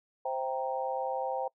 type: chord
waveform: sine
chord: C dominant seventh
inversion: none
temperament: equal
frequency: 523.3 / 659.3 / 784 / 932.3 Hz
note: C5 / E5 / G5 / Bb5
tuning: 0 / 0 / 0 / 0 cents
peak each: -34 / -40 / -34 / -38 dBFS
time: 0.25-1.48 s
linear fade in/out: 5 ms
effects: noise-tail reverb RT60 0.1 s tail -25 dB re dry